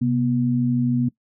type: tone pair together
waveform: sine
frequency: 129.7 / 242.6 Hz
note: C3 / B3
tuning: -15 / -31 cents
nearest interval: major seventh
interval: 1084 cents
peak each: -22 / -19 dBFS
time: 0.01-1.09 s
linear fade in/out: 10 ms
effects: noise-tail reverb RT60 0.1 s tail -20 dB re dry